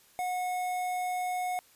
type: tone with notch filter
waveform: square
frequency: 728 Hz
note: F#5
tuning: 28 cents flat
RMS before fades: -32 dBFS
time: 0.19-1.59 s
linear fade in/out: 0 ms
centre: 4400 Hz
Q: 0.82
effects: white hiss -61 dBFS RMS until 1.75 s + resampled to 32000 Hz